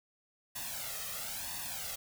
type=noise with flanger; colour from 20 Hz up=white; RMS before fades=-40 dBFS; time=0.55-1.96 s; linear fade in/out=10 ms; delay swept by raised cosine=1.1 to 1.6 ms; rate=1 Hz; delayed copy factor=+1; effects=none